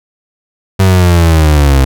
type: linear sweep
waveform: 35% pulse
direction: down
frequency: 96.7 to 65.41 Hz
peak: -3 dBFS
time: 0.79-1.85 s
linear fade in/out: 10 ms
effects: none